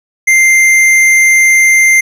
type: tone with hard clipping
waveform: triangle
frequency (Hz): 2093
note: C7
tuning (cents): 0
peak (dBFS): -6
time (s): 0.27-2.01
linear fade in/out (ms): 10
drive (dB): 14
effects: none